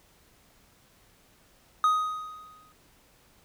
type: tone with exponential decay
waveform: triangle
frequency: 1251 Hz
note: D#6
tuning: 9 cents sharp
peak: -16 dBFS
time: 1.84-2.72 s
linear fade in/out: 1 ms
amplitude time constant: 190 ms
effects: pink hiss -61 dBFS RMS until 3.44 s